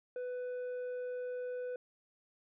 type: tone with tanh clipping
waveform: sine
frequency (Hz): 497.6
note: B4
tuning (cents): +13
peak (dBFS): -38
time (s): 0.16-1.76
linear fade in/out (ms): 2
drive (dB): 5
effects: none